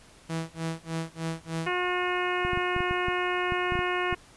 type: tone with tremolo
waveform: sawtooth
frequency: 163.3 Hz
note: E3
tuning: 16 cents flat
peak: -24 dBFS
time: 0.29-1.74 s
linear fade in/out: 10 ms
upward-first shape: sine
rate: 3.3 Hz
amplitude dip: 100%
type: harmonic tone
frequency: 360 Hz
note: F#4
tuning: 47 cents flat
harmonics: 1 / 2 / 3 / 4 / 5 / 6 / 7 / 8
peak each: -30 / -34 / -32 / -35 / -34 / -36 / -37 / -39 dBFS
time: 1.66-4.15 s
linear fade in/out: 10 ms
type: clicks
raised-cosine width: 5 ms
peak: -21 dBFS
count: 12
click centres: 2.45 / 2.533 / 2.574 / 2.764 / 2.805 / 2.91 / 3.084 / 3.522 / 3.722 / 3.754 / 3.791 / 4.127 s
effects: pink hiss -54 dBFS RMS until 4.36 s + resampled to 24000 Hz